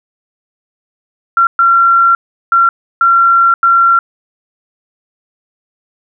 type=tone bursts at uneven times; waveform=sine; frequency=1368 Hz; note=F6; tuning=36 cents flat; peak=-5 dBFS; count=5; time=1.37-1.47 / 1.59-2.15 / 2.52-2.69 / 3.01-3.54 / 3.63-3.99 s; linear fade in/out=2 ms; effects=none